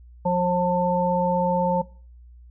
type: harmonic tone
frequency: 178.4 Hz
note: F3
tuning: 37 cents sharp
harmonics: 1 / 3 / 5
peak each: -23 / -23 / -23 dBFS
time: 0.25-1.82 s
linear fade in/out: 10 ms
effects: noise-tail reverb RT60 0.4 s tail -20 dB re dry + added 60 Hz sine -44 dBFS peak until 2.5 s